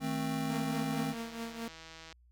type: chord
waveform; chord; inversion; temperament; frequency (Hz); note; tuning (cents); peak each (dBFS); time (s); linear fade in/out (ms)
square; A diminished; second; just; 158.4 / 220 / 264; Eb3 / A3 / C4; +31 / 0 / +16; -38 / -39 / -36; 0-1.15; 50
type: tone with tremolo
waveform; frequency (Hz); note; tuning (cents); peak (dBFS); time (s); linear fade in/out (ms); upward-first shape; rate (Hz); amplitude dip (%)
sawtooth; 229.9; A#3; -24; -32; 0.5-1.68; 0; triangle; 4.6; 75
type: click train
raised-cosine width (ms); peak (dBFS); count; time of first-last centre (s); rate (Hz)
0.2; -32; 164; 1.12-2.126; 162
effects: added 60 Hz sine -60 dBFS peak until 2.31 s